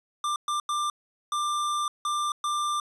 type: tone bursts at uneven times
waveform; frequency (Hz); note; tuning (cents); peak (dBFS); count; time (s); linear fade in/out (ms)
square; 1188; D6; +20; -26; 6; 0.24-0.36 / 0.48-0.6 / 0.69-0.9 / 1.32-1.88 / 2.05-2.32 / 2.44-2.8; 2
effects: resampled to 24000 Hz